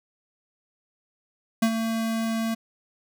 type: tone with ADSR envelope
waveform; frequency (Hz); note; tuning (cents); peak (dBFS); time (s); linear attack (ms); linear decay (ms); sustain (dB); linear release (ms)
square; 225.4; A3; +42; -17; 1.62-2.55; 8; 70; -8; 14
effects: none